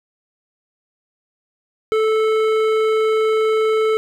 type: tone with hard clipping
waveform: sine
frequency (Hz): 437.6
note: A4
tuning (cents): -9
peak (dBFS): -16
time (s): 1.92-3.97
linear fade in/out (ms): 0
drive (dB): 12
effects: none